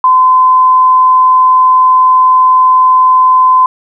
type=tone; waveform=sine; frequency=1024 Hz; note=C6; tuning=38 cents flat; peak=-3 dBFS; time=0.04-3.66 s; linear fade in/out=2 ms; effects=none